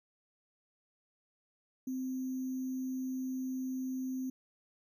sine tone with sample-and-hold, 259.6 Hz, C4, 13 cents flat, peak -34 dBFS, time 1.87-4.3 s, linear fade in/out 5 ms, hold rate 6300 Hz, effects none

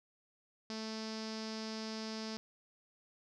sawtooth tone with low-pass filter, 220 Hz, A3, in tune, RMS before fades -42 dBFS, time 0.7-2.37 s, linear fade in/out 0 ms, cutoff 5100 Hz, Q 5.8, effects none

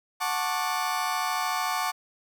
35% pulse chord, D major seventh, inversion first, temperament just, 734.2 / 881 / 1101.2 / 1174.7 Hz, F#5 / A5 / C#6 / D6, -14 / +2 / -12 / 0 cents, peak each -30 dBFS, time 0.2-1.92 s, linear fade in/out 20 ms, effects none

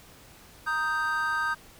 triangle chord, Eb major, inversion second, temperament equal, 932.3 / 1244.5 / 1568 Hz, Bb5 / Eb6 / G6, 0 / 0 / 0 cents, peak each -32 / -28 / -26 dBFS, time 0.66-1.55 s, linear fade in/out 20 ms, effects pink hiss -52 dBFS RMS until 1.79 s

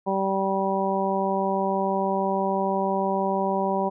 harmonic tone, 193.8 Hz, G3, 20 cents flat, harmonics 1 / 2 / 3 / 4 / 5, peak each -28 / -28 / -28 / -28 / -28 dBFS, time 0.06-3.9 s, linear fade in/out 20 ms, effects none

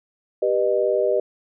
sine chord, G augmented, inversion none, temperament just, 392 / 490 / 612.5 Hz, G4 / B4 / D#5, 0 / -14 / -27 cents, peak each -22 / -22 / -21 dBFS, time 0.42-1.2 s, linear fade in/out 5 ms, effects none

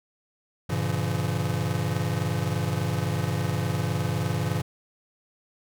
square chord, G diminished seventh, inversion none, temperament just, 98 / 117.6 / 141.12 / 169.34 Hz, G2 / Bb2 / Db3 / Fb3, 0 / +16 / +31 / +47 cents, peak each -31 dBFS, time 0.69-4.62 s, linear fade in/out 10 ms, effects none

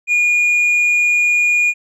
sine tone with tanh clipping, 2436 Hz, D#7, 37 cents flat, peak -12 dBFS, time 0.07-1.74 s, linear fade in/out 50 ms, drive 3 dB, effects none

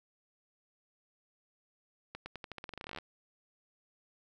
accelerating click train, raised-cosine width 0.3 ms, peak -26 dBFS, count 20, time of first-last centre 2.15-2.986 s, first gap 110 ms, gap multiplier 0.88, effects none

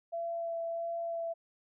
sine tone with vibrato, 672 Hz, E5, 33 cents sharp, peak -33 dBFS, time 0.12-1.34 s, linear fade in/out 20 ms, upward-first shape sine, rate 1.5 Hz, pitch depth 11 cents each way, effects none

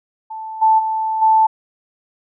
sine tone with level steps, 880 Hz, A5, in tune, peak -26 / -9 / -17 / -9 dBFS, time 0.3-1.47 s, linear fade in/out 10 ms, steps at 0.61 / 0.78 / 1.21 s, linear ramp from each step 20 ms, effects none

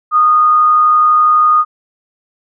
sine tone with amplitude modulation, 1233 Hz, D#6, 16 cents flat, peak -5 dBFS, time 0.11-1.65 s, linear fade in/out 50 ms, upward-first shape sine, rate 132 Hz, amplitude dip 25%, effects none

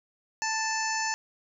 harmonic tone with a mistuned harmonic, 883 Hz, A5, 6 cents sharp, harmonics 1 / 2 / 3 / 5 / 6 / 7 / 8, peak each -31 / -32 / -37 / -40 / -37 / -36 / -38 dBFS, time 0.42-1.14 s, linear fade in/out 0 ms, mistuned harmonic 3, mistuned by -16 cents, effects none

